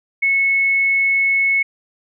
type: tone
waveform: sine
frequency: 2197 Hz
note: C#7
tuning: 16 cents flat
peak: -13 dBFS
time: 0.22-1.63 s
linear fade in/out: 10 ms
effects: none